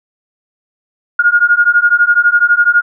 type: beating tone pair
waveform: sine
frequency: 1421 / 1433 Hz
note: F6 / F6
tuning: +30 / +44 cents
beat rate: 12 Hz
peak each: -10 dBFS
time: 1.19-2.82 s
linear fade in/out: 5 ms
effects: none